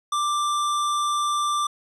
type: tone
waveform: square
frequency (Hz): 1180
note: D6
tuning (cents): +8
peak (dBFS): -22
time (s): 0.12-1.67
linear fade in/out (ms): 5
effects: resampled to 24000 Hz